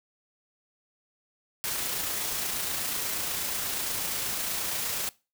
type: noise with amplitude modulation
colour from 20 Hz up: white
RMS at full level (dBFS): -30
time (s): 1.64-5.09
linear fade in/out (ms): 0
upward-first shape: sine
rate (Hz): 28.3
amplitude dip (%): 25
effects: noise-tail reverb RT60 0.3 s tail -22 dB re dry